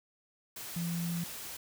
sine tone in noise, 170.4 Hz, F3, 42 cents flat, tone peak -32 dBFS, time 0.76-1.24 s, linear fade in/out 5 ms, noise white, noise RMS -43 dBFS, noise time 0.56-1.57 s, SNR +8 dB, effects none

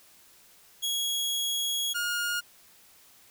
sawtooth tone pair in turn, 3322 / 1425.3 Hz, G#7 / F6, 0 / +35 cents, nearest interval octave + minor third, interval 1465 cents, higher first, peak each -24 dBFS, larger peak neither, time 0.82-1.94 / 1.94-2.41 s, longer first, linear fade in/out 20 ms, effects white hiss -57 dBFS RMS until 3.3 s

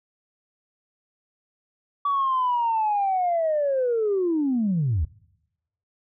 sine linear sweep, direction down, 1147 to 67.2 Hz, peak -19 dBFS, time 2.05-5.05 s, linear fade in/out 5 ms, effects noise-tail reverb RT60 0.9 s tail -24 dB re dry + tanh soft clip ceiling -16 dBFS

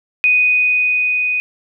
sine tone with level ramp, 2489 Hz, D#7, in tune, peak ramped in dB -9 to -15 dBFS, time 0.24-1.4 s, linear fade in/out 0 ms, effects none

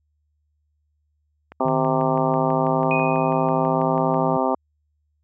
click train, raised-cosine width 0.5 ms, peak -24 dBFS, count 17, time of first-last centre 1.52-4.143 s, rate 6.1 Hz
harmonic tone, 130.81 Hz, C3, in tune, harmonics 2 / 3 / 4 / 5 / 6 / 7 / 8 / 9, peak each -25 / -27 / -26 / -25 / -26 / -26 / -32 / -29 dBFS, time 1.6-4.55 s, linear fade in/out 5 ms
triangle tone with pitch glide, 153.7 to 161.06 Hz, D#3 to E3, -21 to -40 cents, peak -23 dBFS, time 1.65-4.37 s, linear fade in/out 5 ms, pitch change +81 cents, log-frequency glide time 2.04-3.9 s
sine tone with exponential decay, 2489 Hz, D#7, in tune, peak -21 dBFS, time 2.91-3.74 s, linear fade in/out 1 ms, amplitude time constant 180 ms
effects added 75 Hz sine -66 dBFS peak until 5.23 s

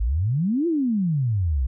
sine exponential two-way sweep, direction up then down, 49 to 352 to 59.3 Hz, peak -19 dBFS, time 0-1.67 s, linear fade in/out 10 ms, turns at 0.67 s, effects none

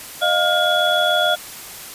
sine tone cluster, 616 / 703 / 1418 / 3382 Hz, D#5 / F5 / F6 / G#7, -17 / +11 / +26 / +31 cents, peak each -20 dBFS, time 0.21-1.36 s, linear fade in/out 20 ms, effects white hiss -35 dBFS RMS until 1.94 s + resampled to 32000 Hz

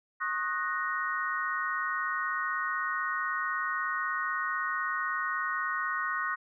sine chord, D# minor seventh, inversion third, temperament equal with one note detuned, 1088.4 / 1244.5 / 1480 / 1864.7 Hz, C#6 / D#6 / F#6 / A#6, -32 / 0 / 0 / 0 cents, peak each -35 / -35 / -34 / -34 dBFS, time 0.2-6.36 s, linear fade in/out 20 ms, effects none

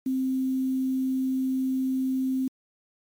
sine tone with quantisation, 261.6 Hz, C4, in tune, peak -23 dBFS, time 0.06-2.48 s, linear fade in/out 5 ms, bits 8, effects MP3 96 kbps

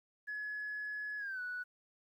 sine tone with pitch glide, 1696 to 1476.5 Hz, G#6 to F#6, +36 to -4 cents, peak -37 dBFS, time 0.27-1.64 s, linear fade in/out 20 ms, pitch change -240 cents, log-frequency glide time 1.18-1.41 s, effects tanh soft clip ceiling -34 dBFS + 12-bit

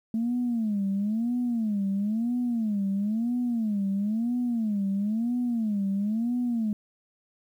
sine tone with vibrato, 219.2 Hz, A3, 6 cents flat, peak -23 dBFS, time 0.14-6.73 s, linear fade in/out 2 ms, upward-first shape sine, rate 1 Hz, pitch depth 200 cents each way, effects tanh soft clip ceiling -20 dBFS + 10-bit

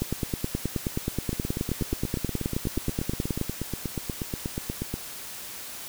two click trains, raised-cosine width 3 ms, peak -16 / -13 dBFS, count 31 / 33, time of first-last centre 1.33-4.94 / 0.02-3.413 s, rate 8.31 / 9.43 Hz, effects white hiss -39 dBFS RMS until 5.88 s

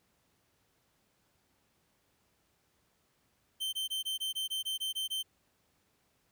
45% pulse tone bursts, 3108 Hz, G7, 16 cents flat, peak -32 dBFS, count 11, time 3.6-5.23 s, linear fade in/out 20 ms, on 130 ms, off 20 ms, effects pink hiss -73 dBFS RMS until 6.31 s + high-pass 60 Hz 12 dB/octave

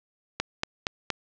click train, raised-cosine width 0.2 ms, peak -8 dBFS, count 4, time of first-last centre 0.4-1.103 s, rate 4.27 Hz, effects low-pass 6000 Hz 12 dB/octave

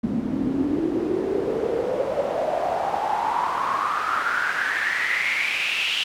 pink noise with band-pass filter sweep, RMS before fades -24 dBFS, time 0.03-6.04 s, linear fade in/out 10 ms, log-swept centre 220 to 3000 Hz, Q 6.8, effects none

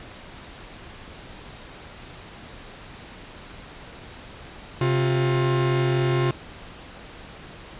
45% pulse tone pair together, 132.9 / 354.8 Hz, C3 / F4, +27 / +27 cents, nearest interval octave + perfect fourth, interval 1700 cents, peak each -21 / -24 dBFS, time 4.81-6.31 s, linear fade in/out 2 ms, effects pink hiss -42 dBFS RMS until 7.79 s + resampled to 8000 Hz

